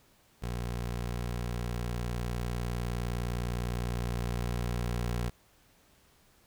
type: tone with level ramp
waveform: 20% pulse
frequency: 59.7 Hz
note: A#1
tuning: 42 cents sharp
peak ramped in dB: -28 to -25 dBFS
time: 0.42-5.3 s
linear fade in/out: 10 ms
effects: pink hiss -64 dBFS RMS until 6.46 s